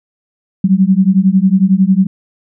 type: beating tone pair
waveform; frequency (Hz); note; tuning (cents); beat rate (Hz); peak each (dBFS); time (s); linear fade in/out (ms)
sine; 185 / 196; F#3 / G3; 0 / 0; 11; -10; 0.64-2.07; 5
effects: none